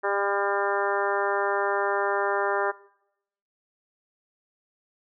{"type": "harmonic tone", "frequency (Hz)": 200, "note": "G3", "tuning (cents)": 35, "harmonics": [2, 3, 4, 5, 6, 7, 8, 9], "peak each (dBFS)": [-28, -30, -31, -32, -33, -33, -34, -35], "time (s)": [0.03, 2.72], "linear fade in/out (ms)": 20, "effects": ["noise-tail reverb RT60 0.8 s tail -21 dB re dry"]}